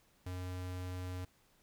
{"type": "tone", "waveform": "square", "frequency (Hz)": 91.1, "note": "F#2", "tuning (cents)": -26, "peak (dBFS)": -40, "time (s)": [0.26, 1.25], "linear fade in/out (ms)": 5, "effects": ["pink hiss -70 dBFS RMS until 1.62 s"]}